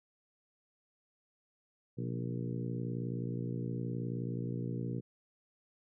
harmonic tone with a mistuned harmonic, 59.1 Hz, A#1, 24 cents sharp, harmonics 2 / 3 / 4 / 5 / 6 / 7 / 8, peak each -37 / -41 / -43 / -45 / -47 / -48 / -49 dBFS, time 1.97-5.01 s, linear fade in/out 20 ms, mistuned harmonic 2, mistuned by +100 cents, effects none

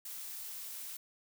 blue noise, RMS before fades -44 dBFS, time 0.05-0.97 s, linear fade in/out 5 ms, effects none

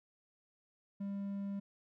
triangle tone, 199 Hz, G3, 26 cents sharp, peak -35 dBFS, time 1-1.6 s, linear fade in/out 10 ms, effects none

